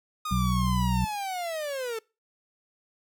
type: linear sweep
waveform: 45% pulse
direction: down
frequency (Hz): 1244.5 to 435.3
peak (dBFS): -30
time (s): 0.25-1.99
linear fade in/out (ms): 5
type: harmonic tone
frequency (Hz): 61.74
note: B1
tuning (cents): 0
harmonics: 1 / 2 / 3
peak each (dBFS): -28 / -28 / -26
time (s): 0.31-1.05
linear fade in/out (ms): 5
effects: noise-tail reverb RT60 0.3 s tail -25 dB re dry